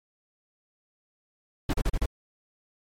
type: noise bursts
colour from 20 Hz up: brown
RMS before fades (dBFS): -24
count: 5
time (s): 1.69-2.059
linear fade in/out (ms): 5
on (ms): 45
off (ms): 36
effects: MP3 64 kbps